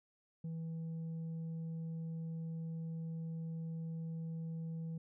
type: tone with tanh clipping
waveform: sine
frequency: 163.2 Hz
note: E3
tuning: 17 cents flat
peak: -40 dBFS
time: 0.44-4.98 s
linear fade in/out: 5 ms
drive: 3 dB
effects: none